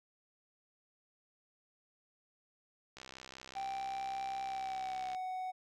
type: click train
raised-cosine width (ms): 0.2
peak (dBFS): -31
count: 143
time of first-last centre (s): 2.97-5.148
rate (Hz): 65.2
type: tone with pitch glide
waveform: triangle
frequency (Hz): 781 to 744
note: G5 to F#5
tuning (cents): -7 to +9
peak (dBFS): -35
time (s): 3.55-5.52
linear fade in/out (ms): 20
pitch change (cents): -84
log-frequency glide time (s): 4.43-5.1
effects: none